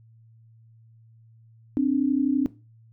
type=tone pair together; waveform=sine; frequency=261.6 / 293.6 Hz; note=C4 / D4; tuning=0 / 0 cents; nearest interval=major second; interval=200 cents; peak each=-22 dBFS; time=1.77-2.46 s; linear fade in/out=0 ms; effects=noise-tail reverb RT60 0.3 s tail -18 dB re dry + added 113 Hz sine -51 dBFS peak until 2.92 s